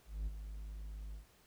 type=tone with ADSR envelope; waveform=triangle; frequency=51.91 Hz; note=G#1; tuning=in tune; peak=-32 dBFS; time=0.06-1.26 s; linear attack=210 ms; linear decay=23 ms; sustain=-9 dB; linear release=120 ms; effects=pink hiss -67 dBFS RMS until 1.46 s